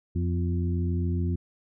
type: harmonic tone with a mistuned harmonic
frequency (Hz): 87.31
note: F2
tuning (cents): 0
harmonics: 1 / 2 / 3 / 4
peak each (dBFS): -25 / -31 / -35 / -37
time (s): 0.15-1.36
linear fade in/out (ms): 10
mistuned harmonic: 3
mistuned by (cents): -44
effects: none